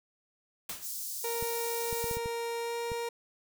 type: noise with exponential decay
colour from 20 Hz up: white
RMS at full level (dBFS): -35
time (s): 0.69-1.01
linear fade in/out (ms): 5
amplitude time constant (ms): 69
type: high-pass noise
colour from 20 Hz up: white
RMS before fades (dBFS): -38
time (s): 0.8-2.19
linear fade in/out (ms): 50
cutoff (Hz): 4900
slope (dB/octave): 24
type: tone with pitch glide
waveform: 30% pulse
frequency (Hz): 466.4 to 469.1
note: A#4 to A#4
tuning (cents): +1 to +11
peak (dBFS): -30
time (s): 1.24-3.09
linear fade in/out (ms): 5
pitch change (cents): +10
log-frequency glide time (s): 2.61-2.75
type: clicks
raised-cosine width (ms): 5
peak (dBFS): -28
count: 7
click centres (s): 1.426 / 1.928 / 2.042 / 2.112 / 2.17 / 2.259 / 2.918
effects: none